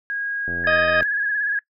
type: tone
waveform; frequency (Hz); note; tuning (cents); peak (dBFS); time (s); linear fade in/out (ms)
sine; 1640; G#6; -22; -23; 0.1-1.03; 0
type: click train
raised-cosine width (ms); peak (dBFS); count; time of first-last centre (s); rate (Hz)
2; -21; 48; 0.48-1.024; 86.4
type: tone with vibrato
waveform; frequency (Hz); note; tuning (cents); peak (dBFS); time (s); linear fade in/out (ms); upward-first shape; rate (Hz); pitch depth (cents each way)
sine; 1670; G#6; +9; -19; 0.64-1.59; 2; sine; 17; 52
type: harmonic tone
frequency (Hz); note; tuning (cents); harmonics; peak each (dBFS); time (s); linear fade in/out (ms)
622.3; D#5; 0; 1 / 2 / 3 / 4 / 5 / 6 / 8; -20 / -25 / -31 / -29 / -34 / -36 / -39; 0.67-1.01; 2
effects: noise-tail reverb RT60 0.1 s tail -22 dB re dry